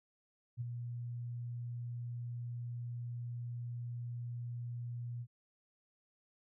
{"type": "tone with ADSR envelope", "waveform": "sine", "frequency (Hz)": 120, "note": "B2", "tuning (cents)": -49, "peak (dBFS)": -34, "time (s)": [0.57, 5.27], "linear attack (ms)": 39, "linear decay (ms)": 19, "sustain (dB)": -5, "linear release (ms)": 58, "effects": []}